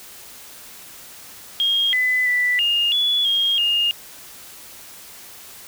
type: tone with pitch steps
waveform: sine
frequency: 3246 / 2007 / 1977 / 2833 / 3416 / 3246 / 2835 Hz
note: G#7 / B6 / B6 / F7 / G#7 / G#7 / F7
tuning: -40 / +27 / +1 / +24 / +48 / -40 / +25 cents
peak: -16 dBFS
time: 1.6-3.91 s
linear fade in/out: 0 ms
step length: 330 ms
effects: white hiss -41 dBFS RMS until 5.67 s